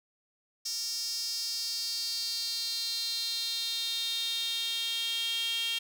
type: tone with high-pass filter sweep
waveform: sawtooth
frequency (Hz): 460.1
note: A#4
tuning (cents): -23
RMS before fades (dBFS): -33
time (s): 0.65-5.79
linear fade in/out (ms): 10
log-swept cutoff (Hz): 5400 to 3100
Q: 6.8
effects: none